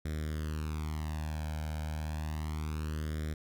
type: tone with flanger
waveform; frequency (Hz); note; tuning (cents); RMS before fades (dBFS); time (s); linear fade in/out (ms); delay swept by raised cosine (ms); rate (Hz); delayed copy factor
sawtooth; 77.1; D#2; -15; -36; 0.05-3.34; 5; 0.54 to 1.3; 0.3; +0.85
effects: none